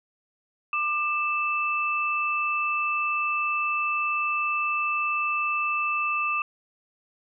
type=tone pair together; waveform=sine; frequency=1194 / 2639 Hz; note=D6 / E7; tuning=+28 / +1 cents; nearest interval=octave + major second; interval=1373 cents; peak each=-26 dBFS; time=0.73-6.42 s; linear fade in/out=2 ms; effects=none